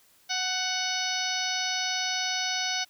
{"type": "harmonic tone with a mistuned harmonic", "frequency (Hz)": 740, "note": "F#5", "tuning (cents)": 0, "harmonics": [1, 2, 3, 4, 5, 6, 7, 8], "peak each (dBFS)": [-35, -35, -35, -35, -35, -35, -35, -35], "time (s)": [0.29, 2.85], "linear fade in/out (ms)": 20, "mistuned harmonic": 2, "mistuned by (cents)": 20, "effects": ["white hiss -61 dBFS RMS until 2.89 s"]}